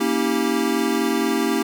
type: chord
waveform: square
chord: A# diminished seventh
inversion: none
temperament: equal with one note detuned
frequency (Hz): 233.1 / 277.2 / 321.5 / 392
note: A#3 / C#4 / E4 / G4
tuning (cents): 0 / 0 / -43 / 0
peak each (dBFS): -25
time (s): 0-1.63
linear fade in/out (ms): 10
effects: none